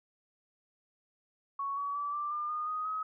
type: tone with pitch steps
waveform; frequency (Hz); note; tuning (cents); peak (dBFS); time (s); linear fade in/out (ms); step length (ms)
sine; 1112 / 1133.4 / 1155.2 / 1177.4 / 1200.1 / 1223.2 / 1246.7 / 1270.7; C#6 / C#6 / D6 / D6 / D6 / D#6 / D#6 / D#6; +5 / +38 / -29 / +4 / +37 / -30 / +3 / +36; -32; 1.59-3.03; 5; 180
effects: none